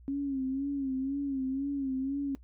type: tone with vibrato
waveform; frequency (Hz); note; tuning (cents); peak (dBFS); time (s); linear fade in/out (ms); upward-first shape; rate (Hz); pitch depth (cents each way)
sine; 272.1; C#4; -32; -29; 0.08-2.35; 0; sine; 2; 70
effects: noise-tail reverb RT60 0.1 s tail -19 dB re dry + added 60 Hz sine -51 dBFS peak until 2.43 s